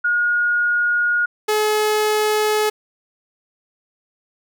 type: tone pair in turn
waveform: sine / sawtooth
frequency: 1437 / 426.2 Hz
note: F6 / G#4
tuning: +49 / +45 cents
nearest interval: octave + major sixth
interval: 2104 cents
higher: first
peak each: -15 / -12 dBFS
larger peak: second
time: 0.04-1.26 / 1.48-2.7 s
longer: neither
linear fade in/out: 10 ms
effects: none